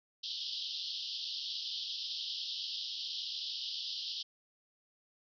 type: band-pass noise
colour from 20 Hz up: pink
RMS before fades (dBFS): -40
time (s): 0.23-4.23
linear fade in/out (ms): 10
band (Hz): 3000 to 5300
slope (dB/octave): 96
effects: none